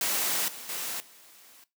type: noise with level steps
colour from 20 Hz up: white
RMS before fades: -28 / -42 / -34 / -54 dBFS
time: 0.01-1.64 s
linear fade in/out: 2 ms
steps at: 0.48 / 0.69 / 1 s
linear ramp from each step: 2 ms
effects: noise-tail reverb RT60 0.2 s tail -17 dB re dry + high-pass 200 Hz 12 dB/octave